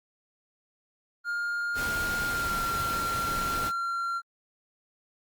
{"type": "tone with pitch glide", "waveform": "triangle", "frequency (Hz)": [1412, 1374.2], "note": ["F6", "F6"], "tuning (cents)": [19, -28], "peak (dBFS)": -26, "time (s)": [1.24, 4.22], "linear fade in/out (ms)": 50, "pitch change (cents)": -47, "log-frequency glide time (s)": [2.23, 2.58]}
{"type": "noise", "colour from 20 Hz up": "pink", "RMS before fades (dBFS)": -35, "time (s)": [1.74, 3.72], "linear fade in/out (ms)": 50}
{"effects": ["Opus 32 kbps"]}